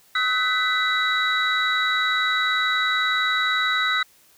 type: tone cluster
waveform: sine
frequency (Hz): 1276 / 1507 / 1990 / 3886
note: D#6 / F#6 / B6 / B7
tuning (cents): +43 / +31 / +13 / -29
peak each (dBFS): -24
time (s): 0.15-4.03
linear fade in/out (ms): 5
effects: tanh soft clip ceiling -11 dBFS + white hiss -56 dBFS RMS until 4.37 s